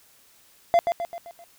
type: tone with echo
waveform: triangle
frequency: 686 Hz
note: F5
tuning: 31 cents flat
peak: -12 dBFS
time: 0.74-0.79 s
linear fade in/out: 0 ms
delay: 130 ms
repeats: 5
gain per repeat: -6 dB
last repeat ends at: 1.44 s
effects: white hiss -57 dBFS RMS until 1.58 s